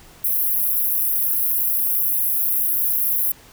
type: high-pass noise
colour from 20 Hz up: pink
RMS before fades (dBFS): -20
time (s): 0.24-3.32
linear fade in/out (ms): 5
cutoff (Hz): 11000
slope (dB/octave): 96
effects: pink hiss -47 dBFS RMS until 3.52 s